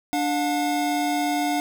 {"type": "tone pair together", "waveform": "square", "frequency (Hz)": [293.7, 717.8], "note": ["D4", "F5"], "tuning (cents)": [0, 47], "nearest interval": "octave + minor third", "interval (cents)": 1547, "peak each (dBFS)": -25, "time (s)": [0.13, 1.6], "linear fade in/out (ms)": 0, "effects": []}